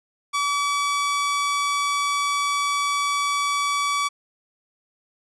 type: tone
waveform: sawtooth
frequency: 1145 Hz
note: D6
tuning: 44 cents flat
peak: -17 dBFS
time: 0.33-4.09 s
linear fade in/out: 20 ms
effects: resampled to 22050 Hz